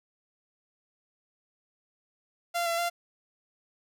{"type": "tone with pitch steps", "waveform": "sawtooth", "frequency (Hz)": [690, 676, 691], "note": ["F5", "E5", "F5"], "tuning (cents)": [-21, 43, -19], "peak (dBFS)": -23, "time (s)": [2.54, 2.9], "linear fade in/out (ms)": 20, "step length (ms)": 120, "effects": []}